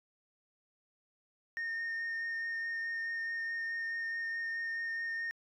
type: tone with vibrato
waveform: sine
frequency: 1833 Hz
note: A#6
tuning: 30 cents flat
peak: -32 dBFS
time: 1.57-5.31 s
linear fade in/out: 0 ms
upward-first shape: sine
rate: 4.7 Hz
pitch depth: 10 cents each way
effects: tanh soft clip ceiling -33 dBFS